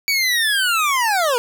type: linear sweep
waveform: 25% pulse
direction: down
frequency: 2288 to 458.4 Hz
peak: -12 dBFS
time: 0.08-1.38 s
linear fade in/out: 0 ms
effects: none